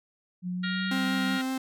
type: tone with pitch glide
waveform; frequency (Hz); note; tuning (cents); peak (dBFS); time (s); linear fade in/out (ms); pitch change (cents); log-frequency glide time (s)
sine; 180 to 191.81; F#3 to G3; -47 to -37; -29; 0.42-1.4; 50; +110; 0.54-0.98
type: harmonic tone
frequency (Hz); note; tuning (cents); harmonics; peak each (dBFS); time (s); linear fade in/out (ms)
470; A#4; +14; 3 / 4 / 5 / 6 / 7 / 8 / 9; -34 / -36 / -46 / -42 / -41 / -41 / -43; 0.63-1.42; 10
type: tone with vibrato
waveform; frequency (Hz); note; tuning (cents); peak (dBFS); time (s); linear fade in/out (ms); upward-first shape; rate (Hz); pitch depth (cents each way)
45% pulse; 261.6; C4; 0; -28; 0.91-1.58; 5; triangle; 5.3; 12
effects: none